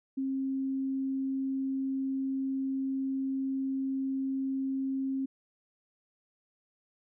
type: tone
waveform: sine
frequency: 267.8 Hz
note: C4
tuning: 40 cents sharp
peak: -29 dBFS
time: 0.17-5.26 s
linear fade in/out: 10 ms
effects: none